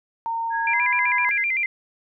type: tone with pitch glide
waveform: sine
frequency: 916 to 987.4 Hz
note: A#5 to B5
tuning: -31 to -1 cents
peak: -23 dBFS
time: 0.26-1.29 s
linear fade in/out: 0 ms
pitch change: +130 cents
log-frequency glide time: 0.69-0.84 s
type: tone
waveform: sine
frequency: 1652 Hz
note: G#6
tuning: 10 cents flat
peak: -25 dBFS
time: 0.5-1.45 s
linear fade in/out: 50 ms
type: tone with vibrato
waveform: sine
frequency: 2217 Hz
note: C#7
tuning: in tune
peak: -20 dBFS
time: 0.67-1.66 s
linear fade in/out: 2 ms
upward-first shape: square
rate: 7.8 Hz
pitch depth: 120 cents each way
effects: none